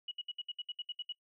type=tone bursts; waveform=sine; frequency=2924 Hz; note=F#7; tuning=21 cents flat; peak=-37 dBFS; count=11; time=0.08-1.124 s; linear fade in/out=5 ms; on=34 ms; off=67 ms; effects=noise-tail reverb RT60 0.1 s tail -23 dB re dry